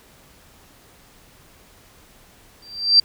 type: tone with exponential growth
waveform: sine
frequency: 4699 Hz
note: D8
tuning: in tune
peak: -6 dBFS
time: 2.62-3 s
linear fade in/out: 5 ms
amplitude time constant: 81 ms
effects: pink hiss -51 dBFS RMS until 3.04 s